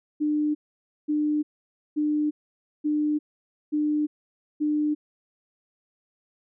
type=tone bursts; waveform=sine; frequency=300 Hz; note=D4; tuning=37 cents sharp; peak=-21 dBFS; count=6; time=0.2-4.95 s; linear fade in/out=20 ms; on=350 ms; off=530 ms; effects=none